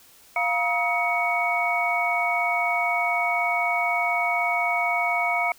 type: tone cluster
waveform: sine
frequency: 699 / 955 / 1272 / 2231 Hz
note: F5 / A#5 / D#6 / C#7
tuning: +1 / +42 / +38 / +11 cents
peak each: -25 / -29 / -31 / -24 dBFS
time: 0.36-5.52 s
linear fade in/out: 2 ms
effects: white hiss -53 dBFS RMS until 5.58 s